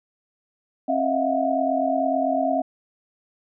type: tone cluster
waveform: sine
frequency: 268.7 / 637 / 675 / 724 Hz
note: C4 / D#5 / E5 / F#5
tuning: +46 / +41 / +41 / -38 cents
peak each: -25 dBFS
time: 0.88-2.62 s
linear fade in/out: 10 ms
effects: none